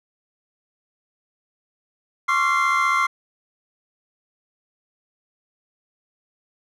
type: tone cluster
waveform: triangle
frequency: 1068 / 1143 / 1372 / 2089 Hz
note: C6 / D6 / F6 / C7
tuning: +35 / -47 / -31 / -3 cents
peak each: -21 dBFS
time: 2.28-3.07 s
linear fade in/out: 10 ms
effects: none